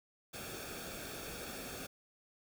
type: noise with comb filter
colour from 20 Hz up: pink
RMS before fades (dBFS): -45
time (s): 0.33-1.87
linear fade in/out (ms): 10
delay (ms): 1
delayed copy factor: -0.65
effects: none